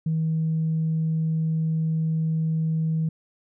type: tone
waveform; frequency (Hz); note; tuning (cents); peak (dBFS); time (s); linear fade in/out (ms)
sine; 160; D#3; +49; -20; 0.06-3.09; 5
effects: tanh soft clip ceiling -17 dBFS